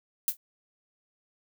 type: noise with exponential decay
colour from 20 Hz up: violet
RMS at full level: -21 dBFS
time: 0.28-0.37 s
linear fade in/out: 2 ms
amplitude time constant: 18 ms
effects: none